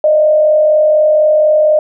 sine tone with frequency modulation, 613 Hz, D#5, 26 cents flat, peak -6 dBFS, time 0.04-1.79 s, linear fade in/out 2 ms, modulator 44.1 Hz, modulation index 0.41, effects none

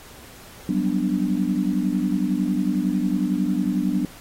sine chord, G major seventh, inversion third, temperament equal, 185 / 196 / 246.9 / 293.7 Hz, F#3 / G3 / B3 / D4, 0 / 0 / 0 / 0 cents, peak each -25 dBFS, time 0.69-4.05 s, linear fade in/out 2 ms, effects pink hiss -45 dBFS RMS until 4.2 s + AAC 48 kbps

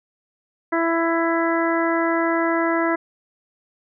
harmonic tone, 332.3 Hz, E4, 14 cents sharp, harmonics 1 / 2 / 3 / 4 / 5 / 6, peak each -21 / -24 / -26 / -27 / -28 / -29 dBFS, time 0.72-2.96 s, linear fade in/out 10 ms, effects none

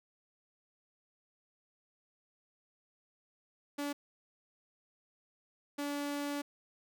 sawtooth tone bursts at uneven times, 287.6 Hz, D4, 36 cents flat, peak -31 dBFS, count 2, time 3.78-3.93 / 5.78-6.42 s, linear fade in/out 10 ms, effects none

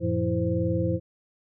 sine tone cluster, 92.1 / 113.2 / 172.7 / 330.2 / 518 Hz, F#2 / A2 / F3 / E4 / C5, -7 / +50 / -19 / +3 / -17 cents, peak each -29 dBFS, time 0-1 s, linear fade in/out 50 ms, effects none

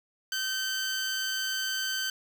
15% pulse tone with amplitude modulation, 1541 Hz, G6, 30 cents flat, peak -21 dBFS, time 0.32-2.1 s, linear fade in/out 2 ms, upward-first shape sine, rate 299 Hz, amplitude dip 30%, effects none

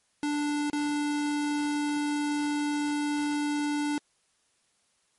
square tone with dropouts, 293.7 Hz, D4, in tune, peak -27 dBFS, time 0.23-3.98 s, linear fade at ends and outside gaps 1 ms, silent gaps 0.7-0.731 s, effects white hiss -70 dBFS RMS until 5.18 s + MP3 48 kbps

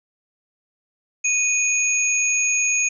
sine tone pair together, 2482 / 6626 Hz, D#7 / G#8, -5 / -5 cents, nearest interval octave + perfect fourth, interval 1700 cents, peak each -20 dBFS, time 1.24-2.89 s, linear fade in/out 10 ms, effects none

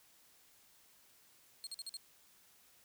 30% pulse tone bursts, 4245 Hz, C8, 24 cents sharp, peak -39 dBFS, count 5, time 1.64-1.968 s, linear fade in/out 0 ms, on 28 ms, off 47 ms, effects white hiss -66 dBFS RMS until 2.84 s

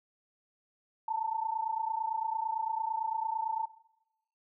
sine tone pair together, 880 / 908.9 Hz, A5 / A#5, 0 / -44 cents, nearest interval minor second, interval 56 cents, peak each -32 / -33 dBFS, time 1.08-3.66 s, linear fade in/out 5 ms, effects noise-tail reverb RT60 0.9 s tail -20 dB re dry

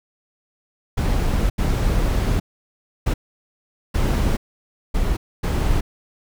brown noise bursts at uneven times, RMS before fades -19 dBFS, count 6, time 0.97-1.5 / 1.58-2.4 / 3.06-3.14 / 3.94-4.37 / 4.94-5.17 / 5.43-5.81 s, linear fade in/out 10 ms, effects none

